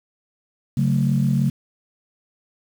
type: chord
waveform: sine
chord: F# minor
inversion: second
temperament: just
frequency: 138.75 / 185 / 222 Hz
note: C#3 / F#3 / A3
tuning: +2 / 0 / +16 cents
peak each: -18 / -22 / -22 dBFS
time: 0.77-1.5 s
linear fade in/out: 5 ms
effects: tanh soft clip ceiling -7 dBFS + 7-bit